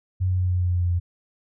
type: tone with pitch steps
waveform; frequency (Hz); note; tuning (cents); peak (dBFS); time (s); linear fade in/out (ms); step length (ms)
sine; 92.5 / 91.75 / 91.02 / 90.28 / 89.56 / 88.83 / 88.12 / 87.41; F#2 / F#2 / F#2 / F#2 / F2 / F2 / F2 / F2; 0 / -14 / -28 / -42 / +44 / +30 / +16 / +2; -19; 0.2-1; 20; 100
effects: none